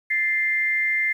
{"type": "tone pair together", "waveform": "sine", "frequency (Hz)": [1760, 2093], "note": ["A6", "C7"], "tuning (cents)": [0, 0], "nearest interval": "minor third", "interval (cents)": 300, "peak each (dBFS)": [-27, -20], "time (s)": [0.1, 1.13], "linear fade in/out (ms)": 10, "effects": ["9-bit"]}